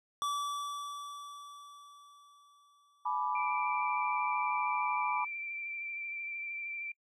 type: tone with exponential decay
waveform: square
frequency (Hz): 1154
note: D6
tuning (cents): -31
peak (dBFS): -31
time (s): 0.22-3.31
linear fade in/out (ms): 0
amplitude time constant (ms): 670
type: chord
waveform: sine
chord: G# diminished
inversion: none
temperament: equal with one note detuned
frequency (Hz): 852 / 987.8 / 1174.7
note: G#5 / B5 / D6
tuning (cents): +44 / 0 / 0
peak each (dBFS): -37 / -33 / -36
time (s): 3.05-5.25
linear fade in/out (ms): 10
type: tone with vibrato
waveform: sine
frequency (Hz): 2349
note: D7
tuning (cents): 0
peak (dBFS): -37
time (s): 3.35-6.92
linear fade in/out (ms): 5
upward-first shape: triangle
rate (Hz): 13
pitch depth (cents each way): 24
effects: noise-tail reverb RT60 0.1 s tail -26 dB re dry + low-pass 10000 Hz 12 dB/octave

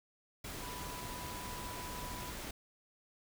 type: tone in noise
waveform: sine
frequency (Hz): 987.8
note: B5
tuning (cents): 0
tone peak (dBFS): -47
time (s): 0.62-2.31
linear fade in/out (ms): 5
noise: pink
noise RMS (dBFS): -44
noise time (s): 0.44-2.51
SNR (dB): -6
effects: none

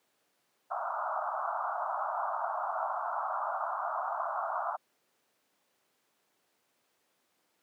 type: band-pass noise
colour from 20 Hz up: pink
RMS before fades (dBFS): -34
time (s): 0.7-4.77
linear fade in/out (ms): 20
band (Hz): 630 to 1400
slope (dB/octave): 96
effects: pink hiss -74 dBFS RMS until 7.62 s + high-pass 300 Hz 12 dB/octave

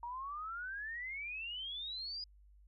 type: exponential sweep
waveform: sine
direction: up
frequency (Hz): 932.3 to 4978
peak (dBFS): -40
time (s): 0.03-2.24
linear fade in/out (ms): 2
effects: added 50 Hz sine -59 dBFS peak until 2.67 s

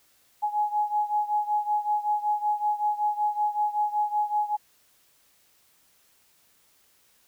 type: beating tone pair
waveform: sine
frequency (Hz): 837 / 842.3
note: G#5 / G#5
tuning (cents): +13 / +24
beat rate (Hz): 5.3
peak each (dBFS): -25 / -28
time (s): 0.42-4.57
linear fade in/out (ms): 20
effects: white hiss -63 dBFS RMS until 7.27 s

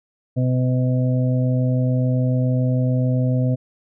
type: harmonic tone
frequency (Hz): 127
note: B2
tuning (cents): +49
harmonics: 1 / 2 / 4 / 5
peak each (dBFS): -17 / -23 / -29 / -31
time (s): 0.36-3.56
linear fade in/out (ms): 20
effects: none

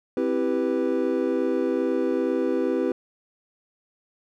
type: chord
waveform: triangle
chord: C major seventh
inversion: none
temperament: equal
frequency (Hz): 261.6 / 329.6 / 392 / 493.9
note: C4 / E4 / G4 / B4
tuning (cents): 0 / 0 / 0 / 0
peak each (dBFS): -25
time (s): 0.17-2.92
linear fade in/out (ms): 2
effects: none

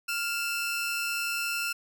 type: tone pair together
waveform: sawtooth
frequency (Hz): 1396.9 / 2643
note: F6 / E7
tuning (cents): 0 / +4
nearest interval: major seventh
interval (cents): 1104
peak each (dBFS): -28 / -28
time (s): 0.08-1.73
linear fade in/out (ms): 10
effects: none

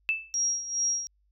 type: tone with exponential decay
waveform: sine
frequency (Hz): 2637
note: E7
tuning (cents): 0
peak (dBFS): -20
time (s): 0.09-0.35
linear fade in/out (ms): 0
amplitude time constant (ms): 55
type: tone with tremolo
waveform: sine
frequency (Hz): 5640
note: F8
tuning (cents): +16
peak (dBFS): -23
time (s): 0.34-1.07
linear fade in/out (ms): 0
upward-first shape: sine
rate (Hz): 2.4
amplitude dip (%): 75
effects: added 50 Hz sine -65 dBFS peak until 1.31 s

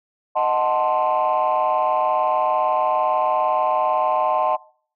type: chord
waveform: sine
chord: D# diminished seventh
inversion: none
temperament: equal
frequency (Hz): 622.3 / 740 / 880 / 1046.5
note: D#5 / F#5 / A5 / C6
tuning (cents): 0 / 0 / 0 / 0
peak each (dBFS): -21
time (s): 0.35-4.57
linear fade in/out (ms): 20
effects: noise-tail reverb RT60 0.5 s tail -22 dB re dry + tanh soft clip ceiling -11 dBFS

